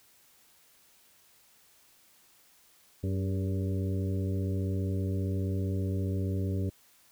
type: harmonic tone with a mistuned harmonic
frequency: 95.1 Hz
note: F#2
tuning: 48 cents sharp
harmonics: 1 / 2 / 3 / 4 / 5 / 6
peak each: -29 / -36 / -38 / -40 / -45 / -47 dBFS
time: 3.03-6.7 s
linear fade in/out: 10 ms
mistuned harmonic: 4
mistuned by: +62 cents
effects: white hiss -62 dBFS RMS until 7.11 s